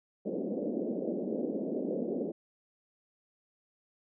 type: band-pass noise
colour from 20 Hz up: pink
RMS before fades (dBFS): -34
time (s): 0.25-2.32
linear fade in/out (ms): 10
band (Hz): 200 to 570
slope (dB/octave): 48
effects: none